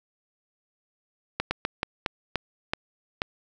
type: slowing click train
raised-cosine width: 0.3 ms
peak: -9 dBFS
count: 8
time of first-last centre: 1.4-3.219 s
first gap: 110 ms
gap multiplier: 1.28
effects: none